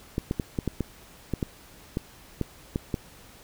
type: clicks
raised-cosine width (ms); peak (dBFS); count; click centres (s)
3; -13; 12; 0.181 / 0.311 / 0.398 / 0.588 / 0.677 / 0.807 / 1.337 / 1.428 / 1.971 / 2.413 / 2.759 / 2.942
effects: pink hiss -51 dBFS RMS until 3.43 s